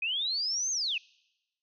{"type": "linear two-way sweep", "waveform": "sine", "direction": "up then down", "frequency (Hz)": [2454, 6480, 2454], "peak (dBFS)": -28, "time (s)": [0.02, 0.98], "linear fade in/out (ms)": 5, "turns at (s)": 0.71, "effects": ["noise-tail reverb RT60 1.0 s tail -26 dB re dry"]}